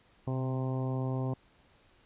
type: harmonic tone with a mistuned harmonic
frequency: 130.81 Hz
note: C3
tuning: in tune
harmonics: 1 / 2 / 3 / 4 / 5 / 6 / 7 / 8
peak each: -31 / -37 / -41 / -43 / -45 / -47 / -48 / -49 dBFS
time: 0.27-1.34 s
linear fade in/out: 5 ms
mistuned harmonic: 1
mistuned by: -33 cents
effects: pink hiss -64 dBFS RMS until 2.05 s + resampled to 8000 Hz